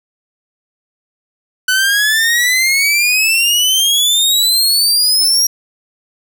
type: exponential sweep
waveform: sawtooth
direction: up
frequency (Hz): 1492 to 5700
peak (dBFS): -7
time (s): 1.68-5.47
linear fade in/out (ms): 5
effects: none